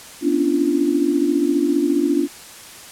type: tone cluster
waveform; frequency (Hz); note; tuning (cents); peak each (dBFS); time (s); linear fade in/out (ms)
sine; 247.5 / 277.1 / 291.8 / 343.2; B3 / C#4 / D4 / F4; +4 / -1 / -11 / -30; -24 / -24 / -18 / -20; 0.21-2.28; 50
effects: white hiss -39 dBFS RMS until 2.91 s + low-pass 11000 Hz 12 dB/octave